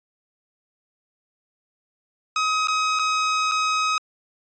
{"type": "tone with dropouts", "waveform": "sawtooth", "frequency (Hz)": 1266, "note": "D#6", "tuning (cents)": 30, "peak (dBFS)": -16, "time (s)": [2.36, 3.98], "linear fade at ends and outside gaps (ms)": 2, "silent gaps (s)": [[2.673, 2.683], [2.99, 2.994], [3.514, 3.518]], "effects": ["resampled to 16000 Hz"]}